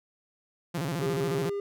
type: tone with vibrato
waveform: sawtooth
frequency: 154.1 Hz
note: D#3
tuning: 16 cents flat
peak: -25 dBFS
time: 0.74-1.5 s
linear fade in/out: 10 ms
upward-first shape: square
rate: 14 Hz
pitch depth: 200 cents each way
type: tone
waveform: triangle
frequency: 402.5 Hz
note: G4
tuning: 46 cents sharp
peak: -27 dBFS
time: 1.01-1.6 s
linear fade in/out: 2 ms
effects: none